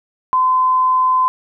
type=tone; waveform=sine; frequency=1025 Hz; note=C6; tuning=36 cents flat; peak=-11 dBFS; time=0.33-1.28 s; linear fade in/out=0 ms; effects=none